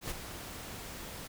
pink noise with ADSR envelope, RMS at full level -36 dBFS, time 0.01-1.28 s, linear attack 87 ms, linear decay 33 ms, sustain -8 dB, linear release 17 ms, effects none

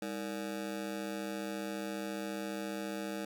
25% pulse ring-modulated tone, 260 Hz, C4, 11 cents flat, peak -30 dBFS, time 0.02-3.25 s, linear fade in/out 2 ms, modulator 57.3 Hz, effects none

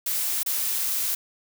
blue noise with dropouts, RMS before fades -26 dBFS, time 0.06-1.15 s, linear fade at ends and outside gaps 5 ms, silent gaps 0.432-0.461 s, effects none

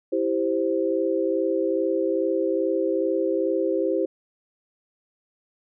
sine chord, C major, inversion first, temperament equal, 329.6 / 392 / 523.3 Hz, E4 / G4 / C5, 0 / 0 / 0 cents, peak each -25 dBFS, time 0.12-4.06 s, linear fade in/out 10 ms, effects none

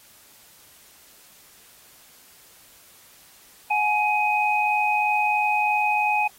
sine tone cluster, 737 / 840 / 2509 Hz, F#5 / G#5 / D#7, -7 / +19 / +14 cents, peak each -30 / -21 / -23 dBFS, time 3.7-6.28 s, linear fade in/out 10 ms, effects white hiss -52 dBFS RMS until 6.38 s + AAC 48 kbps

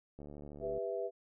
click train, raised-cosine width 2 ms, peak -36 dBFS, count 44, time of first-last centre 0.19-0.778 s, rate 73.1 Hz
sine chord, E minor, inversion first, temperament equal with one note detuned, 397.2 / 493.9 / 659.3 Hz, G4 / B4 / E5, +23 / 0 / 0 cents, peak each -39 / -39 / -39 dBFS, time 0.6-1.11 s, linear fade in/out 50 ms
effects none

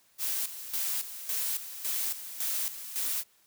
blue noise with tremolo, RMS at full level -31 dBFS, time 0.18-3.24 s, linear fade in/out 50 ms, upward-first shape square, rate 1.8 Hz, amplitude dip 70%, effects white hiss -65 dBFS RMS until 3.46 s + high-pass 60 Hz 12 dB/octave

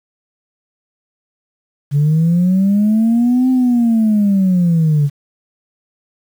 sine linear two-way sweep, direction up then down, 140 to 259.4 to 140 Hz, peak -8 dBFS, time 1.91-5.1 s, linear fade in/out 50 ms, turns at 3.5 s, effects tanh soft clip ceiling -7 dBFS + 7-bit

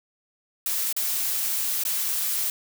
blue noise with dropouts, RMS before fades -26 dBFS, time 0.66-2.5 s, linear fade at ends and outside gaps 2 ms, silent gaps 0.927-0.964 / 1.837-1.851 s, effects none

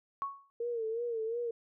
sine tone with exponential decay, 1108.7 Hz, C#6, in tune, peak -29 dBFS, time 0.22-0.5 s, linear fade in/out 0 ms, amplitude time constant 60 ms
sine tone with vibrato, 459.7 Hz, A#4, 24 cents flat, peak -32 dBFS, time 0.6-1.51 s, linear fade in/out 5 ms, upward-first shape sine, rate 2.8 Hz, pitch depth 78 cents each way
effects none

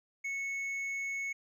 sine tone with hard clipping, 2204 Hz, C#7, 11 cents flat, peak -35 dBFS, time 0.24-1.33 s, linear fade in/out 10 ms, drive 4 dB, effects none

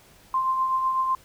sine tone with tremolo, 1046.5 Hz, C6, in tune, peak -19 dBFS, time 0.34-1.15 s, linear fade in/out 2 ms, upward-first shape triangle, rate 8 Hz, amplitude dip 45%, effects pink hiss -54 dBFS RMS until 1.24 s

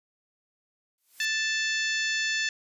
blue noise with exponential growth, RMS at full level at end -39 dBFS, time 0.98-1.25 s, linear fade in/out 1 ms, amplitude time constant 58 ms
harmonic tone, 880 Hz, A5, in tune, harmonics 2 / 3 / 4 / 5 / 6 / 7 / 8, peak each -28 / -32 / -34 / -36 / -38 / -39 / -40 dBFS, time 1.2-2.49 s, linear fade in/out 2 ms
effects resampled to 32000 Hz

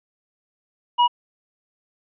square tone, 967 Hz, B5, 37 cents flat, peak -14 dBFS, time 0.98-1.08 s, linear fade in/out 20 ms, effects resampled to 8000 Hz

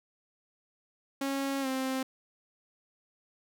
sawtooth tone with pitch glide, 274.1 to 262.8 Hz, C#4 to C4, -19 to +8 cents, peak -26 dBFS, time 1.21-2.03 s, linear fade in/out 5 ms, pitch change -73 cents, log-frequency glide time 1.61-1.67 s, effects none

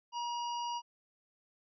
harmonic tone, 954 Hz, A#5, 40 cents sharp, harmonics 1 / 3 / 5 / 6, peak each -35 / -45 / -49 / -51 dBFS, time 0.12-0.82 s, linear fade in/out 50 ms, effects none

